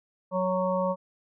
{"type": "harmonic tone", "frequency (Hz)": 185, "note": "F#3", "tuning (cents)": 0, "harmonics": [1, 3, 5, 6], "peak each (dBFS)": [-30, -26, -32, -33], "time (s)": [0.31, 0.96], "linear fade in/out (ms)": 50, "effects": []}